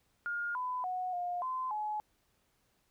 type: tone with pitch steps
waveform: sine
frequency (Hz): 1418 / 1003 / 735 / 710 / 1029 / 848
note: F6 / B5 / F#5 / F5 / C6 / G#5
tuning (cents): +26 / +26 / -12 / +28 / -29 / +36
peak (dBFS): -33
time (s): 0.26-2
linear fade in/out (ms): 0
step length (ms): 290
effects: pink hiss -74 dBFS RMS until 2.9 s